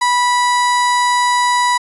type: tone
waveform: 35% pulse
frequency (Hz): 981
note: B5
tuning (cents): -12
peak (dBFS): -10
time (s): 0.01-1.78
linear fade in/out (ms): 10
effects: resampled to 24000 Hz